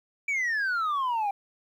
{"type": "exponential sweep", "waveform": "sine", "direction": "down", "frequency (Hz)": [2334, 784], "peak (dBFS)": -22, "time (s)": [0.28, 1.31], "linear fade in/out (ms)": 5, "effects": ["tanh soft clip ceiling -24 dBFS", "10-bit"]}